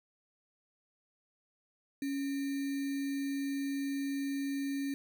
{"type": "tone with sample-and-hold", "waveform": "sine", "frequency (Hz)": 277.2, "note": "C#4", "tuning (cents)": 0, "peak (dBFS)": -32, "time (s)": [2.02, 4.94], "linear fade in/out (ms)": 2, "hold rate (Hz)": 2100, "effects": []}